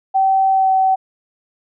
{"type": "tone with pitch glide", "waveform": "sine", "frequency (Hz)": [770, 762], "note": ["G5", "G5"], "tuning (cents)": [-31, -49], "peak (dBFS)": -11, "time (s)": [0.14, 0.96], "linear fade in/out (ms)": 20, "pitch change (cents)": -18, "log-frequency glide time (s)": [0.51, 0.71], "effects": []}